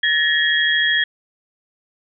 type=tone cluster; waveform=sine; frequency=1723 / 1876 / 3291 Hz; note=A6 / A#6 / G#7; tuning=-37 / +11 / -16 cents; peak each=-19 dBFS; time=0.03-1.04 s; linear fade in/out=5 ms; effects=none